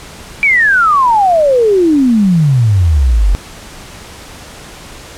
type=exponential sweep; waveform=sine; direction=down; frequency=2354 to 43.65 Hz; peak=-6 dBFS; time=0.43-3.35 s; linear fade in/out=0 ms; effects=pink hiss -32 dBFS RMS until 5.17 s + low-pass 10000 Hz 12 dB/octave